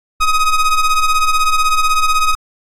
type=ring-modulated tone; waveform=square; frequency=627 Hz; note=D#5; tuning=13 cents sharp; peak=-8 dBFS; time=0.2-2.35 s; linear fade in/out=10 ms; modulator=635 Hz; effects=low-pass 11000 Hz 12 dB/octave + AAC 48 kbps